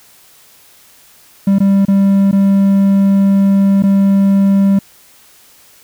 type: tone with dropouts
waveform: triangle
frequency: 196.7 Hz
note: G3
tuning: 6 cents sharp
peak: -5 dBFS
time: 1.47-4.79 s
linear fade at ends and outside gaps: 5 ms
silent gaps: 1.586-1.602 / 1.852-1.882 / 2.314-2.327 / 3.825-3.835 s
effects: white hiss -45 dBFS RMS until 5.83 s